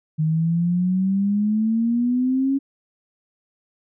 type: exponential sweep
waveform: sine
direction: up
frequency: 154.2 to 276.5 Hz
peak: -17 dBFS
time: 0.18-2.59 s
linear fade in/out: 20 ms
effects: none